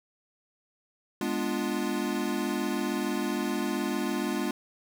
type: chord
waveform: square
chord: G# diminished seventh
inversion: none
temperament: equal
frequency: 207.7 / 246.9 / 293.7 / 349.2 Hz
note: G#3 / B3 / D4 / F4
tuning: 0 / 0 / 0 / 0 cents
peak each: -34 dBFS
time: 1.21-4.51 s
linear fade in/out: 2 ms
effects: none